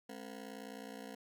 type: ring-modulated tone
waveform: 20% pulse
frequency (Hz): 239.5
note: A#3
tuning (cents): +47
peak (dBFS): -38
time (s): 0.09-1.15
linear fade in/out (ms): 5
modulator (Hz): 29.7
effects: none